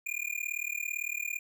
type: tone with amplitude modulation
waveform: square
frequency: 2419 Hz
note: D#7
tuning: 49 cents flat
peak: -29 dBFS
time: 0.06-1.39 s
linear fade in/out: 10 ms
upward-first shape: sine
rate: 37.8 Hz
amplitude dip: 100%
effects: none